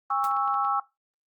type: chord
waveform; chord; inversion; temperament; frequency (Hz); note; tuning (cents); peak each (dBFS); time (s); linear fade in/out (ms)
sine; C# minor; second; equal with one note detuned; 809.3 / 1108.7 / 1318.5; G#5 / C#6 / E6; -45 / 0 / 0; -27 / -28 / -26; 0.1-0.8; 5
type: noise with exponential decay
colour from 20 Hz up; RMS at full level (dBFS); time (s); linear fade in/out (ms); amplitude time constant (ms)
white; -36; 0.24-0.33; 0; 19
type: clicks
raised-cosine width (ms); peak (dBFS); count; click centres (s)
0.3; -32; 5; 0.314 / 0.367 / 0.477 / 0.542 / 0.648
effects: noise-tail reverb RT60 0.2 s tail -19 dB re dry + Opus 24 kbps

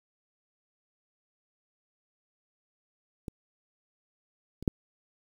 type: clicks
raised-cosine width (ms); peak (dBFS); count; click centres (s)
3; -23 / -28 / -9; 3; 3.282 / 4.626 / 4.678
effects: 8-bit

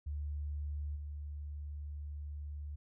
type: tone with level steps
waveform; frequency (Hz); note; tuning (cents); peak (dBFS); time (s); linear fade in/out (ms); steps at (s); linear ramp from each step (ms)
sine; 73.42; D2; 0; -36 / -40; 0.06-2.76; 10; 0.95; 20
effects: none

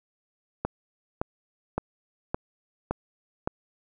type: click train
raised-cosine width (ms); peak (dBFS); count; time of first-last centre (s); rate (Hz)
1; -12; 6; 0.65-3.475; 1.77
effects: none

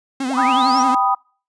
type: tone with vibrato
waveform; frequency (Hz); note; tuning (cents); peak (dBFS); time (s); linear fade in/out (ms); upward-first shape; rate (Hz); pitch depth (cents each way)
45% pulse; 261.6; C4; 0; -20; 0.2-0.95; 5; triangle; 11; 100
type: linear sweep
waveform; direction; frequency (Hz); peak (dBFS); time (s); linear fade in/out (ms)
sine; up; 417.8 to 5920; -24; 0.29-0.83; 10
type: chord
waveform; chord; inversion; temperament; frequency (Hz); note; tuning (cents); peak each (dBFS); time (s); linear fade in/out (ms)
sine; G augmented; none; equal; 784 / 987.8 / 1244.5; G5 / B5 / D#6; 0 / 0 / 0; -18 / -19 / -18; 0.37-1.15; 10
effects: noise-tail reverb RT60 0.4 s tail -26 dB re dry + resampled to 22050 Hz

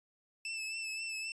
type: tone with vibrato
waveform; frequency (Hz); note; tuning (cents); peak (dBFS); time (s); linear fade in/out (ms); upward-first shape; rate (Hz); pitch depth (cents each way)
sawtooth; 2637; E7; 0; -34; 0.45-1.32; 2; triangle; 3.8; 38
effects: resampled to 22050 Hz

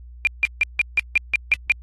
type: tone bursts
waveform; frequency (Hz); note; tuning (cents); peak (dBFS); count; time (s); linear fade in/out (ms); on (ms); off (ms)
sine; 2396; D7; +34; -13; 9; 0.25-1.719; 0; 21; 160
effects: added 60 Hz sine -38 dBFS peak until 1.82 s + AAC 32 kbps

